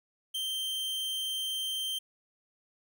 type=tone; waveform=45% pulse; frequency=3138 Hz; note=G7; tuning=1 cent sharp; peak=-31 dBFS; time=0.34-1.99 s; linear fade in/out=10 ms; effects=none